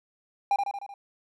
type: tone with echo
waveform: triangle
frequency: 802 Hz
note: G5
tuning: 39 cents sharp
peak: -18 dBFS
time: 0.51-0.56 s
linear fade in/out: 2 ms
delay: 76 ms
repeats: 5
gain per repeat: -4 dB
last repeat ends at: 0.94 s
effects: none